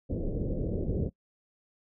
pink low-pass noise, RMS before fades -31 dBFS, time 0.09-1.1 s, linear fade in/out 20 ms, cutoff 540 Hz, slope 48 dB/octave, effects noise-tail reverb RT60 0.1 s tail -21 dB re dry

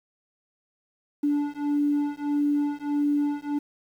triangle beating tone pair, 290 / 291.6 Hz, D4 / D4, -22 / -12 cents, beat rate 1.6 Hz, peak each -22 / -22 dBFS, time 1.23-3.59 s, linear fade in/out 10 ms, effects tanh soft clip ceiling -18 dBFS + 9-bit

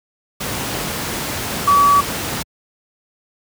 sine tone in noise, 1142 Hz, D6, 49 cents flat, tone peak -9 dBFS, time 1.67-2.01 s, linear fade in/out 10 ms, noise pink, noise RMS -23 dBFS, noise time 0.4-2.43 s, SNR +11 dB, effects high-pass 80 Hz 12 dB/octave

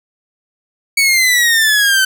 sawtooth exponential sweep, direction down, 2249 to 1525 Hz, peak -6 dBFS, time 0.97-2.05 s, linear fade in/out 5 ms, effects none

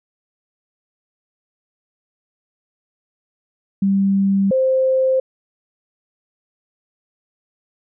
sine tone pair in turn, 196 / 523.3 Hz, G3 / C5, 0 / 0 cents, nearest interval octave + perfect fourth, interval 1700 cents, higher second, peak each -13 dBFS, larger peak neither, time 3.82-4.51 / 4.51-5.2 s, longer neither, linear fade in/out 5 ms, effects none

